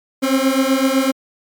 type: beating tone pair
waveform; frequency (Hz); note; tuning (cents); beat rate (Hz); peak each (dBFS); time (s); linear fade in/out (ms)
30% pulse; 262.7 / 270.6; C4 / C#4; +7 / -42; 7.9; -14; 0.22-1.12; 20
effects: MP3 96 kbps